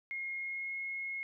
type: tone with pitch glide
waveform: sine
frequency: 2147 to 2164 Hz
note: C7 to C#7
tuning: +44 to -42 cents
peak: -36 dBFS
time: 0.11-1.23 s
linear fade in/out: 0 ms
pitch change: +14 cents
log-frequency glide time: 0.36-0.76 s
effects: none